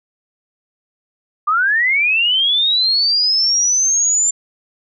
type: linear sweep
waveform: sine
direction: up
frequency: 1174.7 to 7240 Hz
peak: -12 dBFS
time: 1.47-4.31 s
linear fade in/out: 10 ms
effects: none